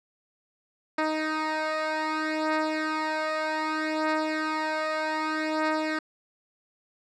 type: beating tone pair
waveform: 10% pulse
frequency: 311.1 / 311.74 Hz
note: D#4 / D#4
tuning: 0 / +3 cents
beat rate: 0.64 Hz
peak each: -23 / -19 dBFS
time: 0.98-5.99 s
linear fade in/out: 5 ms
effects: low-pass 4000 Hz 12 dB/octave